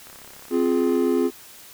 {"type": "click train", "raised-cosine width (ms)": 0.5, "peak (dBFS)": -30, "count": 31, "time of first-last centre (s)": [0.07, 0.955], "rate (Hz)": 33.9}
{"type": "chord", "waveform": "triangle", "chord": "F minor", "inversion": "second", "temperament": "equal with one note detuned", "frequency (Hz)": [261.6, 349.2, 418], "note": ["C4", "F4", "Ab4"], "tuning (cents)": [0, 0, 11], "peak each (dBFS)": [-20, -20, -21], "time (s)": [0.5, 1.31], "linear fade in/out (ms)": 50}
{"effects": ["white hiss -45 dBFS RMS until 1.73 s"]}